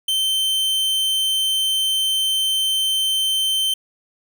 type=tone; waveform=45% pulse; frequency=3100 Hz; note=G7; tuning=20 cents flat; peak=-17 dBFS; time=0.08-3.74 s; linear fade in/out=5 ms; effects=none